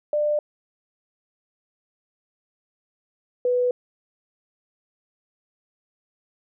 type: tone pair in turn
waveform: sine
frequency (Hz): 596 / 494.4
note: D5 / B4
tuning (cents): +25 / +2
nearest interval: minor third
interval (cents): 323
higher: first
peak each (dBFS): -19 / -18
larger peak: second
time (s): 0.13-0.39 / 3.45-3.71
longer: neither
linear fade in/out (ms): 2
effects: none